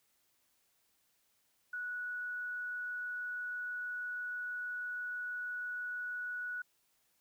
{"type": "tone with frequency modulation", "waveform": "sine", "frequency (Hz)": 1470, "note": "F#6", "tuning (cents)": -12, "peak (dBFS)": -37, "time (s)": [1.73, 6.62], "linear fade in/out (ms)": 5, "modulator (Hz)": 26.2, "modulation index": 0.21, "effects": ["white hiss -75 dBFS RMS until 7.2 s"]}